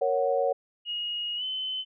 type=chord; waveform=sine; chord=F# major; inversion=first; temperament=equal; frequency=466.2 / 554.4 / 740 Hz; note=A#4 / C#5 / F#5; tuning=0 / 0 / 0 cents; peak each=-28 / -25 / -29 dBFS; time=0.01-0.53 s; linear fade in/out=10 ms
type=tone with pitch glide; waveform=sine; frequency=2878 to 3046 Hz; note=F#7 to F#7; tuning=-49 to +50 cents; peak=-29 dBFS; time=0.85-1.85 s; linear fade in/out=50 ms; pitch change=+99 cents; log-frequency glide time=1.36-1.44 s
effects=none